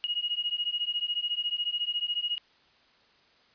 sine beating tone pair, 2878 / 2892 Hz, F#7 / F#7, -49 / -40 cents, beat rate 14 Hz, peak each -31 dBFS, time 0.04-2.38 s, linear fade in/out 0 ms, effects white hiss -62 dBFS RMS until 3.54 s + resampled to 11025 Hz

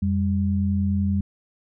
sine tone pair together, 88.42 / 198.5 Hz, F2 / G3, +22 / +22 cents, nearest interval octave + major second, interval 1400 cents, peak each -22 dBFS, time 0.02-1.21 s, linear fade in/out 5 ms, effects none

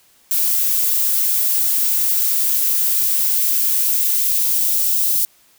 violet noise with high-pass filter sweep, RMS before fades -17 dBFS, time 0.31-5.25 s, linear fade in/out 0 ms, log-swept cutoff 220 to 3400 Hz, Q 0.8, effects white hiss -54 dBFS RMS until 5.58 s

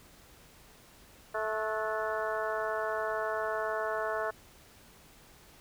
harmonic tone with a mistuned harmonic, 218.1 Hz, A3, 15 cents flat, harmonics 2 / 3 / 4 / 5 / 6 / 7 / 8, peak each -37 / -34 / -41 / -38 / -41 / -39 / -42 dBFS, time 1.34-4.31 s, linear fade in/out 10 ms, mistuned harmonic 7, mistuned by -59 cents, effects pink hiss -57 dBFS RMS until 5.6 s

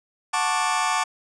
sawtooth chord, D major seventh, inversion first, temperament just, 734.2 / 881 / 1101.2 / 1174.7 Hz, F#5 / A5 / C#6 / D6, -14 / +2 / -12 / 0 cents, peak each -24 / -21 / -23 / -22 dBFS, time 0.33-1.04 s, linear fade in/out 10 ms, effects resampled to 22050 Hz

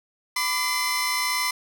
sawtooth tone cluster, 1000 / 1174 / 2061 / 5310 Hz, B5 / D6 / C7 / E8, +21 / -1 / -27 / +12 cents, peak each -25 / -27 / -23 / -27 dBFS, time 0.36-1.51 s, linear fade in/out 5 ms, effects none

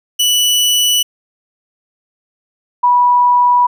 sawtooth / sine tone pair in turn, 2960 / 978.1 Hz, F#7 / B5, 0 / -17 cents, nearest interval octave + perfect fifth, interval 1917 cents, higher first, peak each -7 dBFS, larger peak neither, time 0.19-1.03 / 2.83-3.67 s, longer neither, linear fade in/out 10 ms, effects none

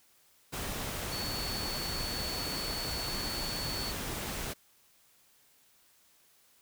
sine tone in noise, 4440 Hz, C#8, 2 cents sharp, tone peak -37 dBFS, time 1.11-3.92 s, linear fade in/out 20 ms, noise pink, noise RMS -37 dBFS, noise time 0.52-4.54 s, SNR -3 dB, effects white hiss -65 dBFS RMS until 6.61 s

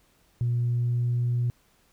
sine tone with pitch glide, 120 to 121.04 Hz, B2 to B2, -49 to -34 cents, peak -21 dBFS, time 0.41-1.5 s, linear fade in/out 0 ms, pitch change +15 cents, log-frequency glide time 0.51-1.21 s, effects tanh soft clip ceiling -19 dBFS + pink hiss -64 dBFS RMS until 1.92 s

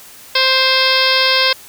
harmonic tone with a mistuned harmonic, 523.3 Hz, C5, in tune, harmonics 1 / 2 / 3 / 4 / 5 / 6 / 7 / 8 / 9 / 10, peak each -20 / -20 / -20 / -20 / -20 / -20 / -20 / -20 / -20 / -20 dBFS, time 0.35-1.53 s, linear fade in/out 5 ms, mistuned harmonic 6, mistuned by +49 cents, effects white hiss -39 dBFS RMS until 1.68 s

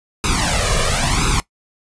pink noise with flanger, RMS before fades -17 dBFS, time 0.24-1.4 s, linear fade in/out 0 ms, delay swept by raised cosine 0.79 to 1.77 ms, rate 0.98 Hz, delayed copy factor +1, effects noise-tail reverb RT60 0.1 s tail -18 dB re dry + resampled to 22050 Hz

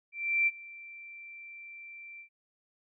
sine tone with ADSR envelope, 2349 Hz, D7, in tune, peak -22 dBFS, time 0.12-2.29 s, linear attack 350 ms, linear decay 35 ms, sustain -22 dB, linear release 92 ms, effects none

